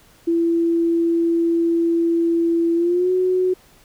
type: tone with pitch glide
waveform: sine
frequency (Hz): 335.6 to 368.1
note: E4 to F#4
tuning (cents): +31 to -9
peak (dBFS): -15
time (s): 0.27-3.54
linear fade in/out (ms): 10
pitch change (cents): +160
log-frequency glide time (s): 2.75-3.11
effects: pink hiss -52 dBFS RMS until 3.84 s